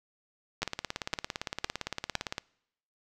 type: two click trains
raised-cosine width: 0.2 ms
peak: -11 / -15 dBFS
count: 4 / 32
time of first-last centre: 0.63-2.153 / 0.62-2.381 s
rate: 1.97 / 17.6 Hz
effects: noise-tail reverb RT60 0.8 s tail -25 dB re dry